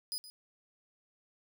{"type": "tone with echo", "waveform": "sawtooth", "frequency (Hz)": 4978, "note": "D#8", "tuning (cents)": 0, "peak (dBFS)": -32, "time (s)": [0.12, 0.18], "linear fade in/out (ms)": 0, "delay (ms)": 120, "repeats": 1, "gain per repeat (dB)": -14, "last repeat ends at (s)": 0.3, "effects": []}